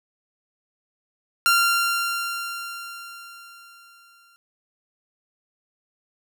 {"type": "tone with exponential decay", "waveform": "sawtooth", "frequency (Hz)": 1384, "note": "F6", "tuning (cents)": -16, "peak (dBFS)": -11, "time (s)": [1.46, 4.36], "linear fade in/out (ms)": 0, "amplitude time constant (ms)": 630, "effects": []}